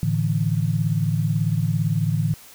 sine chord, A suspended fourth, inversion none, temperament equal, 110 / 146.83 / 164.81 Hz, A2 / D3 / E3, 0 / 0 / 0 cents, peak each -23 dBFS, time 0.03-2.34 s, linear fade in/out 0 ms, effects white hiss -46 dBFS RMS until 2.54 s

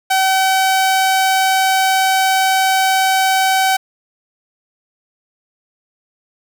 sawtooth tone, 763 Hz, G5, 47 cents flat, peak -8 dBFS, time 0.1-3.77 s, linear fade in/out 10 ms, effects none

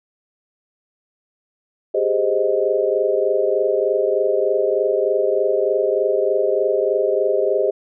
sine chord, Ab major seventh, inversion third, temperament equal, 392 / 415.3 / 523.3 / 622.3 Hz, G4 / Ab4 / C5 / Eb5, 0 / 0 / 0 / 0 cents, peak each -21 dBFS, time 1.94-7.71 s, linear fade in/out 10 ms, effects none

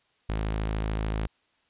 sawtooth tone, 53.5 Hz, A1, 48 cents flat, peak -23 dBFS, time 0.29-1.27 s, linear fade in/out 5 ms, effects white hiss -68 dBFS RMS until 1.69 s + resampled to 8000 Hz

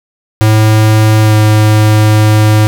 square tone with pitch glide, 108.6 to 107.29 Hz, A2 to A2, -22 to -43 cents, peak -5 dBFS, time 0.41-2.67 s, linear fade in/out 0 ms, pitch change -21 cents, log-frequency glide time 1.21-1.35 s, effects 7-bit

